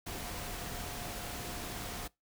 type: tone in noise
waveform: sine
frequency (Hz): 710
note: F5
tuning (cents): +28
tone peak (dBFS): -50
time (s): 0.06-2.08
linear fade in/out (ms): 10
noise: pink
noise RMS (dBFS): -41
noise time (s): 0.06-2.08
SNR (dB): -12
effects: noise-tail reverb RT60 0.2 s tail -23 dB re dry